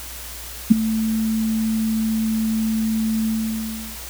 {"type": "tone with ADSR envelope", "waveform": "sine", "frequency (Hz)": 221, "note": "A3", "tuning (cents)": 8, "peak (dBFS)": -3, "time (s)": [0.7, 3.98], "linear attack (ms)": 17, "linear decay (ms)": 10, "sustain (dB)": -15, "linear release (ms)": 710, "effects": ["added 60 Hz sine -38 dBFS peak until 4.09 s", "white hiss -35 dBFS RMS until 4.09 s"]}